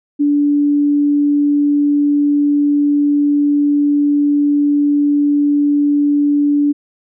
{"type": "tone", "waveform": "sine", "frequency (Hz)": 290, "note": "D4", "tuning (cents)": -22, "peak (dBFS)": -10, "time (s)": [0.19, 6.73], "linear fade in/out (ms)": 20, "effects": []}